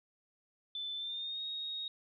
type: tone with pitch glide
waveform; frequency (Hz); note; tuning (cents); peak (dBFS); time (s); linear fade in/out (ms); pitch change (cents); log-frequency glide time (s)
sine; 3520 to 3751; A7 to A#7; 0 to +10; -37; 0.75-1.88; 2; +110; 0.96-1.42
effects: none